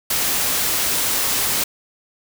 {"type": "noise", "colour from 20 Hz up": "white", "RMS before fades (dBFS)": -20, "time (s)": [0.1, 1.64], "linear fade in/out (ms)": 5, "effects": []}